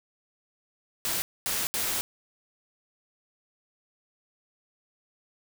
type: noise bursts at uneven times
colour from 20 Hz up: white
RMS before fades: -29 dBFS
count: 3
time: 1.05-1.22 / 1.46-1.67 / 1.74-2.01 s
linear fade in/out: 0 ms
effects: none